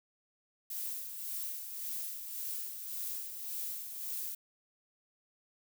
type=noise with tremolo; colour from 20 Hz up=violet; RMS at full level=-38 dBFS; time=0.7-4.35 s; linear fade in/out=5 ms; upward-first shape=sine; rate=1.8 Hz; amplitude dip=50%; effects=none